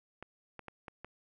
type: clicks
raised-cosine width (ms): 0.5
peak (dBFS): -29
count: 5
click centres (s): 0.226 / 0.593 / 0.683 / 0.882 / 1.046
effects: none